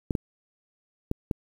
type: clicks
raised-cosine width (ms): 3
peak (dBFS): -13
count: 4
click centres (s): 0.108 / 0.152 / 1.114 / 1.312
effects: 8-bit